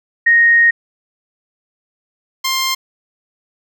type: tone pair in turn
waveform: sine / 10% pulse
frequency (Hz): 1864.7 / 1055.6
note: A#6 / C6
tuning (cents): 0 / +15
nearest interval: minor seventh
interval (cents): 985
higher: first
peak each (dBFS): -7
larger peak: neither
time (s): 0.26-0.71 / 2.44-2.75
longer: first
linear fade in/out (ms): 10
effects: none